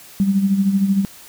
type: tone with tremolo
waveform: sine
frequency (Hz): 196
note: G3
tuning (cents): 0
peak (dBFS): -11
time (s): 0.2-1.05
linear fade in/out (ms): 0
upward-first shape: sine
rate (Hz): 13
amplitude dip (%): 60
effects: white hiss -42 dBFS RMS until 1.28 s